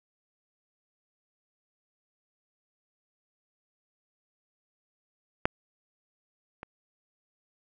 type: clicks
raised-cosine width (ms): 0.5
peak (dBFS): -7 / -24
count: 2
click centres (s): 5.455 / 6.631
effects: none